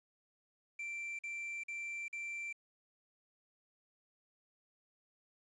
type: tone bursts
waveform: triangle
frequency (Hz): 2349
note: D7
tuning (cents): 0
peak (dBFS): -38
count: 4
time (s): 0.79-2.528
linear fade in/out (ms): 5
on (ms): 400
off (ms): 46
effects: resampled to 22050 Hz + 11-bit